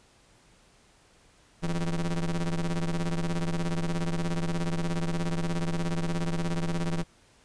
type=ring-modulated tone; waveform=45% pulse; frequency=87.31 Hz; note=F2; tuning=in tune; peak=-23 dBFS; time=1.62-7.04 s; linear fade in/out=20 ms; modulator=78.9 Hz; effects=pink hiss -60 dBFS RMS until 7.44 s + resampled to 22050 Hz